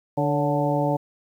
harmonic tone with a mistuned harmonic, 146.83 Hz, D3, in tune, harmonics 1 / 2 / 3 / 4 / 5 / 6, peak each -25 / -26 / -31 / -25 / -29 / -28 dBFS, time 0.17-0.97 s, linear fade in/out 10 ms, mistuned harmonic 4, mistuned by -56 cents, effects 9-bit

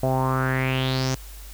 sawtooth tone with low-pass filter sweep, 130.8 Hz, C3, in tune, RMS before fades -23 dBFS, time 0.03-1.15 s, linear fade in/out 2 ms, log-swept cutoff 640 to 6400 Hz, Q 5.1, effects added 50 Hz sine -38 dBFS peak until 1.53 s + white hiss -46 dBFS RMS until 1.53 s

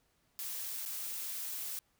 blue noise with dropouts, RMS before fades -40 dBFS, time 0.39-1.79 s, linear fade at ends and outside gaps 0 ms, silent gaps 0.853-0.86 s, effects pink hiss -74 dBFS RMS until 1.99 s

